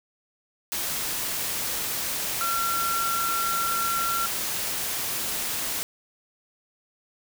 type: tone in noise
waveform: sine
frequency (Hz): 1364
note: F6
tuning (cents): -41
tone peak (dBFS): -25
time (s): 2.41-4.26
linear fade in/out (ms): 0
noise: white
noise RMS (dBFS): -29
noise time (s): 0.72-5.83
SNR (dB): +1
effects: none